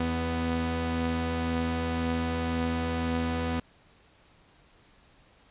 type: tone pair together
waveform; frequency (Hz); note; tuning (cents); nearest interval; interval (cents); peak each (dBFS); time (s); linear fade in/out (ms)
sawtooth; 82 / 247.9; E2 / B3; -9 / +7; octave + perfect fifth; 1916; -27 / -25; 0-3.6; 5
effects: pink hiss -60 dBFS RMS until 5.5 s + resampled to 8000 Hz